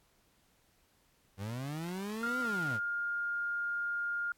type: linear two-way sweep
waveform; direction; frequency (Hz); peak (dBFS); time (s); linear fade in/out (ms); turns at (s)
30% pulse; up then down; 93 to 257.5 to 93; -34; 1.37-2.8; 50; 2.4
type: tone with pitch glide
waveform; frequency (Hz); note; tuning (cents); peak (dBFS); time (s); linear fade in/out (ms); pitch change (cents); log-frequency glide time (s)
sine; 1400 to 1411.4; F6 to F6; +4 to +18; -32; 2.23-4.32; 2; +14; 2.47-2.55
effects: pink hiss -70 dBFS RMS until 4.37 s + AAC 64 kbps